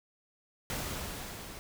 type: noise with level ramp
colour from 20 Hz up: pink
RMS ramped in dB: -35 to -46 dBFS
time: 0.7-1.59 s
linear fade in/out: 0 ms
effects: none